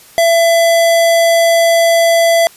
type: tone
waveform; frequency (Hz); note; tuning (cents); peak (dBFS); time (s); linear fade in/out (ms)
square; 670; E5; +28; -8; 0.18-2.47; 0
effects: white hiss -41 dBFS RMS until 2.56 s + resampled to 32000 Hz